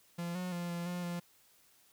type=tone with pitch steps; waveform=45% pulse; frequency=172.1 / 181.3 / 173.9 / 172.2 / 177.1 / 173.8 Hz; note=F3 / F#3 / F3 / F3 / F3 / F3; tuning=-25 / -35 / -7 / -24 / +24 / -8 cents; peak=-36 dBFS; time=0.18-1.2 s; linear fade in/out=10 ms; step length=170 ms; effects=white hiss -66 dBFS RMS until 1.92 s